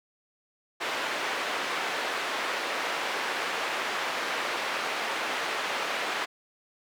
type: band-pass noise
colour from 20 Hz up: white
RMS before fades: -31 dBFS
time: 0.8-6.26 s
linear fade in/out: 20 ms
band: 410 to 2200 Hz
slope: 12 dB/octave
effects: none